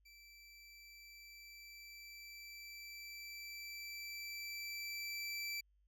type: tone with level ramp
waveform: 25% pulse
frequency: 2330 Hz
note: D7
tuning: 14 cents flat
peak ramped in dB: -55 to -36 dBFS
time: 0.05-5.61 s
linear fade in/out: 10 ms
effects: added 50 Hz sine -70 dBFS peak until 5.87 s